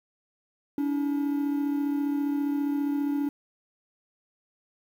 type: tone pair together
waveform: triangle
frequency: 284.8 / 319.7 Hz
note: C#4 / D#4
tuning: +47 / +47 cents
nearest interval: major second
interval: 200 cents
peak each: -23 / -32 dBFS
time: 0.78-3.29 s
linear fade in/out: 2 ms
effects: 9-bit